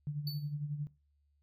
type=tone with tremolo; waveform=sine; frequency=146.83 Hz; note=D3; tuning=in tune; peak=-32 dBFS; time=0.07-0.87 s; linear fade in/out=0 ms; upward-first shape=sine; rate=11 Hz; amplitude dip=60%
type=tone with exponential decay; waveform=square; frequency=4491 Hz; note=C#8; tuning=22 cents sharp; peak=-37 dBFS; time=0.27-0.54 s; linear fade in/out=2 ms; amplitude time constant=58 ms
effects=noise-tail reverb RT60 0.3 s tail -19 dB re dry + added 72 Hz sine -70 dBFS peak until 1.42 s